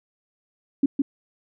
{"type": "tone with echo", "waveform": "sine", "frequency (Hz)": 277.2, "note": "C#4", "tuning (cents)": 0, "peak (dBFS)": -14, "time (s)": [0.83, 0.86], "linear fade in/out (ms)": 5, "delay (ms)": 160, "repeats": 1, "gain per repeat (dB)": -3, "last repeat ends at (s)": 1.02, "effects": []}